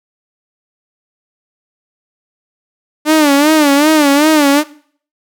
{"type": "tone with vibrato", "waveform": "sawtooth", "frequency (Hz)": 296.3, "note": "D4", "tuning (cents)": 15, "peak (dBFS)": -3, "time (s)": [3.05, 4.64], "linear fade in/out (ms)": 50, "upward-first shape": "sine", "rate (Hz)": 2.6, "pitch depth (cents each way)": 110, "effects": ["noise-tail reverb RT60 0.5 s tail -19 dB re dry"]}